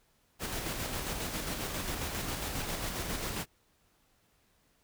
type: noise with tremolo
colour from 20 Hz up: pink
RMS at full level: -35 dBFS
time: 0.39-3.46 s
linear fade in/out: 50 ms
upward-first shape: square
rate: 7.4 Hz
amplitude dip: 30%
effects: pink hiss -70 dBFS RMS until 4.83 s